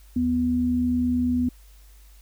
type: tone pair together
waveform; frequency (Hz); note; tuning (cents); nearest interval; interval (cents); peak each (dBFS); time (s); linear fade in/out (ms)
sine; 79 / 247.5; D#2 / B3; +27 / +4; octave + minor sixth; 1977; -30 / -20; 0.16-1.49; 5
effects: added 50 Hz sine -47 dBFS peak until 2.21 s + white hiss -58 dBFS RMS until 2.21 s